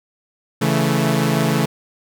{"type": "chord", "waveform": "sawtooth", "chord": "A major", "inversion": "first", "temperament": "equal with one note detuned", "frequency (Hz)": [138.59, 164.81, 218.7], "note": ["C#3", "E3", "A3"], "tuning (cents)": [0, 0, -10], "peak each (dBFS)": -16, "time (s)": [0.61, 1.66], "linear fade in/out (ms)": 10, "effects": []}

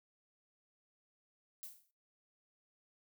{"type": "noise with exponential decay", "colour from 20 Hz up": "violet", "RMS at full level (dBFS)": -44, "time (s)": [1.63, 1.91], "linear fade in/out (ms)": 0, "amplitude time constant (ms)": 60, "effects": ["noise-tail reverb RT60 0.3 s tail -19 dB re dry"]}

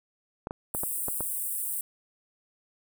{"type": "clicks", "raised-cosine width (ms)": 1, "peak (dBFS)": -19, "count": 6, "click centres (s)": [0.471, 0.509, 0.749, 0.835, 1.084, 1.207]}
{"type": "high-pass noise", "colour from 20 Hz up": "pink", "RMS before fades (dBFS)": -32, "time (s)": [0.74, 1.81], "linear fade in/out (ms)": 2, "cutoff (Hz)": 8200, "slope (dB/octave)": 96}
{"effects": []}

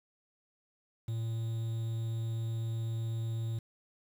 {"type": "tone with quantisation", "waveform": "triangle", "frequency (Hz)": 113.5, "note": "A#2", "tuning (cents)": -46, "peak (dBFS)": -30, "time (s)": [1.08, 3.59], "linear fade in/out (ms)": 5, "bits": 9, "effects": []}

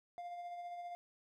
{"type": "tone with tremolo", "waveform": "triangle", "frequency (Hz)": 701, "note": "F5", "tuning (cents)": 6, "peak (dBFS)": -40, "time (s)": [0.18, 0.95], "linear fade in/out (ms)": 0, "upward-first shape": "sine", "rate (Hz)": 15, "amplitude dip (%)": 35, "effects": []}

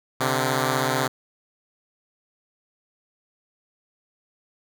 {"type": "beating tone pair", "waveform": "5% pulse", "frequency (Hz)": [130.1, 146.1], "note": ["C3", "D3"], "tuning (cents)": [-9, -9], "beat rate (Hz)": 16, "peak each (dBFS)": [-11, -15], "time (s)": [0.2, 1.08], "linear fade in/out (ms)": 10, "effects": []}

